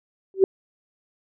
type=tone with exponential growth; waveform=sine; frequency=384 Hz; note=G4; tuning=36 cents flat; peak=-7 dBFS; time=0.34-0.44 s; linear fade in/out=1 ms; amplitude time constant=21 ms; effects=none